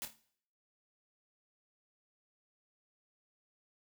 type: noise with echo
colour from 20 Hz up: white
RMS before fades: -40 dBFS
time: 0.02-0.05 s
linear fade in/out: 0 ms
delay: 27 ms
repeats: 4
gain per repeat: -8 dB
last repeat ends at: 0.158 s
effects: noise-tail reverb RT60 0.6 s tail -17 dB re dry